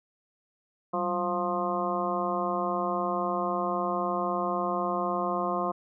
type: harmonic tone with a mistuned harmonic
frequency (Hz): 176.2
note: F3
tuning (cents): +16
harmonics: 1 / 2 / 3 / 4 / 5 / 6 / 7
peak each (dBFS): -35 / -34 / -34 / -32 / -41 / -31 / -36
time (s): 0.93-5.72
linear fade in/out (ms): 10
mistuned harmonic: 1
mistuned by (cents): +140
effects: none